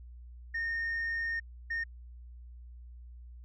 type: tone bursts at uneven times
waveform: sine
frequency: 1836 Hz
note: A#6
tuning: 27 cents flat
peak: -29 dBFS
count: 2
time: 0.54-1.4 / 1.7-1.84 s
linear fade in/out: 10 ms
effects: tanh soft clip ceiling -29 dBFS + added 60 Hz sine -46 dBFS peak until 3.44 s